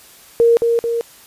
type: tone with echo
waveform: sine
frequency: 466.2 Hz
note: A#4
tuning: in tune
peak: -8 dBFS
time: 0.4-0.57 s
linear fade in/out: 0 ms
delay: 220 ms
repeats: 2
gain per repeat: -4 dB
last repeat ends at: 1.01 s
effects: white hiss -44 dBFS RMS until 1.26 s + resampled to 32000 Hz